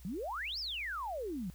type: exponential two-way sweep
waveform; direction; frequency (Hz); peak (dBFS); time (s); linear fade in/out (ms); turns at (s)
sine; up then down; 164.81 to 5500 to 164.81; -36; 0.05-1.5; 0; 0.59
effects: added 60 Hz sine -51 dBFS peak until 1.54 s + white hiss -62 dBFS RMS until 1.54 s